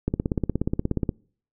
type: click train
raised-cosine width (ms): 3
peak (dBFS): -10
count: 18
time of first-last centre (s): 0.08-1.092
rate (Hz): 16.8
effects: noise-tail reverb RT60 0.5 s tail -26 dB re dry